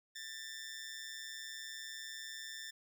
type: tone with amplitude modulation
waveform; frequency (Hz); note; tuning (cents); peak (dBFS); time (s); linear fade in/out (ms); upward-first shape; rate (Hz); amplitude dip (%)
15% pulse; 1780; A6; +20; -35; 0.15-2.71; 10; sine; 140; 65
effects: none